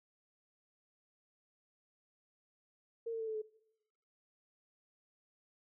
sine tone with pitch steps, 459.9 / 452.5 / 445.3 / 438.1 / 431.1 Hz, A#4 / A4 / A4 / A4 / A4, -23 / +48 / +21 / -7 / -35 cents, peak -36 dBFS, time 3.06-3.42 s, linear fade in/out 10 ms, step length 72 ms, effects noise-tail reverb RT60 0.9 s tail -22 dB re dry

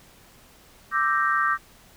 sine chord, E half-diminished seventh, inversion third, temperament equal, 1174.7 / 1318.5 / 1568 / 1864.7 Hz, D6 / E6 / G6 / Bb6, 0 / 0 / 0 / 0 cents, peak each -23 / -27 / -25 / -28 dBFS, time 0.91-1.58 s, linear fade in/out 50 ms, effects pink hiss -53 dBFS RMS until 1.96 s

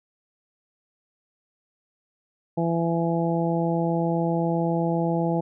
harmonic tone, 167.6 Hz, E3, 29 cents sharp, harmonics 1 / 2 / 3 / 4 / 5, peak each -24 / -27 / -29 / -30 / -31 dBFS, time 2.57-5.41 s, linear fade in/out 10 ms, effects none

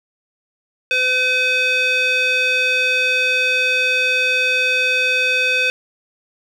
square tone with band-pass filter, 508 Hz, B4, 49 cents sharp, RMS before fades -17 dBFS, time 0.91-5.7 s, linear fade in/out 0 ms, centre 2600 Hz, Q 2.9, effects none

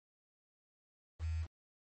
sine tone with quantisation, 81 Hz, E2, 30 cents flat, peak -34 dBFS, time 1.19-1.47 s, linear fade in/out 50 ms, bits 9, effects MP3 32 kbps

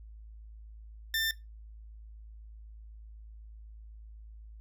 20% pulse tone, 1790 Hz, A6, 29 cents sharp, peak -23 dBFS, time 1.14-1.31 s, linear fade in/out 2 ms, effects noise-tail reverb RT60 0.2 s tail -19 dB re dry + added 54 Hz sine -46 dBFS peak until 4.6 s

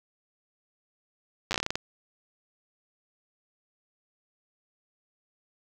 slowing click train, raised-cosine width 0.2 ms, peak -11 dBFS, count 11, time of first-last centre 1.51-1.755 s, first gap 9 ms, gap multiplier 1.21, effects none

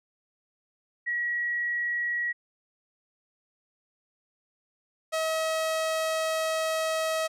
sine / sawtooth tone pair in turn, 1916 / 639.4 Hz, A#6 / D#5, +47 / +47 cents, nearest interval octave + perfect fifth, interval 1900 cents, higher first, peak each -26 / -22 dBFS, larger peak second, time 1.06-2.33 / 5.12-7.28 s, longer second, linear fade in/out 20 ms, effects low-pass 12000 Hz 12 dB/octave

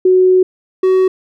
sine / triangle tone pair in turn, 370 / 374.9 Hz, F#4 / F#4, 0 / +23 cents, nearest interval unison, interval 23 cents, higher second, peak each -6 dBFS, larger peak neither, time 0.05-0.43 / 0.83-1.08 s, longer first, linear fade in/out 5 ms, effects none

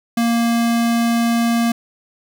square tone, 233.1 Hz, A#3, in tune, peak -15 dBFS, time 0.17-1.72 s, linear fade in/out 5 ms, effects none

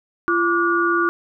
sine tone cluster, 342.3 / 1168 / 1442 Hz, F4 / D6 / F#6, -35 / -10 / -45 cents, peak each -20 dBFS, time 0.28-1.09 s, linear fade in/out 0 ms, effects none

